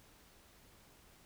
silence, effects pink hiss -63 dBFS RMS until 1.25 s

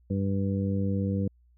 harmonic tone, 98 Hz, G2, in tune, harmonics 1 / 2 / 3 / 4 / 5, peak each -28 / -28 / -36 / -43 / -36 dBFS, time 0.1-1.28 s, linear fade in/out 5 ms, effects added 60 Hz sine -58 dBFS peak until 1.57 s

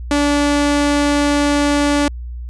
sawtooth tone, 289.3 Hz, D4, 26 cents flat, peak -9 dBFS, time 0.11-2.08 s, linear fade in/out 2 ms, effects added 60 Hz sine -25 dBFS peak until 2.49 s + resampled to 22050 Hz

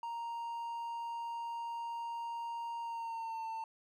triangle tone with pitch glide, 932.3 to 897.4 Hz, A#5 to A5, 0 to +34 cents, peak -36 dBFS, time 0.03-3.64 s, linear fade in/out 2 ms, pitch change -66 cents, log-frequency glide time 2.81-3.45 s, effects none

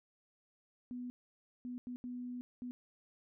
sine tone bursts at uneven times, 246.9 Hz, B3, in tune, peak -40 dBFS, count 5, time 0.91-1.1 / 1.65-1.78 / 1.87-1.96 / 2.04-2.41 / 2.62-2.71 s, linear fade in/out 0 ms, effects none

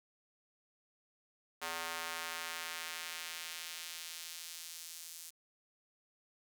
square tone with high-pass filter sweep, 83.1 Hz, E2, 15 cents sharp, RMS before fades -44 dBFS, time 1.61-5.31 s, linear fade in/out 20 ms, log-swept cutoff 930 to 6700 Hz, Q 0.8, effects 10-bit

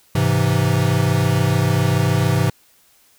square chord, Ab augmented, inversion none, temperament equal, 103.83 / 130.81 / 164.81 Hz, Ab2 / C3 / E3, 0 / 0 / 0 cents, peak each -20 / -19 / -21 dBFS, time 0.15-2.5 s, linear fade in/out 5 ms, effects white hiss -55 dBFS RMS until 3.18 s

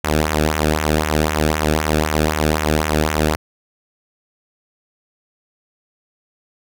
sawtooth tone with flanger, 76.9 Hz, D#2, 20 cents flat, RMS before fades -18 dBFS, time 0.04-3.36 s, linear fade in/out 5 ms, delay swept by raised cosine 0.21 to 1.02 ms, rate 3.9 Hz, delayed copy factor -0.75, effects none

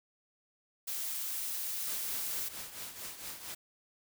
blue noise, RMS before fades -37 dBFS, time 0.87-2.49 s, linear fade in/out 10 ms
white noise with tremolo, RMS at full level -41 dBFS, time 1.86-3.55 s, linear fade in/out 10 ms, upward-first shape triangle, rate 4.4 Hz, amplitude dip 70%
effects none

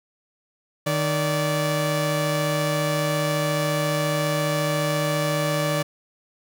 sawtooth tone pair together, 153.62 / 580 Hz, D#3 / D5, -22 / -22 cents, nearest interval octave + major seventh, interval 2300 cents, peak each -20 dBFS, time 0.86-5.83 s, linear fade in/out 10 ms, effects none

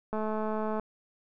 click train, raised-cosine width 1 ms, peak -20 dBFS, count 145, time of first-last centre 0.13-0.797 s, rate 216 Hz, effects none

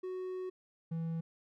triangle tone pair in turn, 370 / 164.34 Hz, F#4 / E3, 0 / -5 cents, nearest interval octave + major second, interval 1405 cents, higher first, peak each -35 / -32 dBFS, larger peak second, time 0.03-0.5 / 0.91-1.21 s, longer first, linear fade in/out 10 ms, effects none

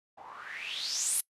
blue noise with low-pass filter sweep, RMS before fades -35 dBFS, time 0.17-1.21 s, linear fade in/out 10 ms, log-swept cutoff 740 to 11000 Hz, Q 6, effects noise-tail reverb RT60 0.1 s tail -23 dB re dry + resampled to 32000 Hz

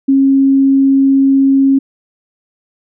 sine tone, 271.6 Hz, C#4, 35 cents flat, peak -6 dBFS, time 0.08-1.79 s, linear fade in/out 10 ms, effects none

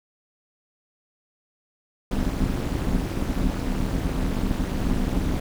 brown noise with amplitude modulation, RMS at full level -20 dBFS, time 2.11-5.4 s, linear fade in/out 5 ms, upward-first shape sine, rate 222 Hz, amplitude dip 100%, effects none

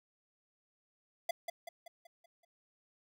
square tone with echo, 681 Hz, F5, 44 cents flat, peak -31 dBFS, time 1.29-1.31 s, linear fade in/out 5 ms, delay 190 ms, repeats 6, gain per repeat -6 dB, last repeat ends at 2.45 s, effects none

